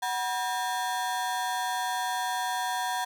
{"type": "ring-modulated tone", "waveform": "35% pulse", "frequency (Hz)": 855, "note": "A5", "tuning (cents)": -50, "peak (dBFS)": -23, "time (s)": [0.02, 3.05], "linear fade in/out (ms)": 10, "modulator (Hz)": 110, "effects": []}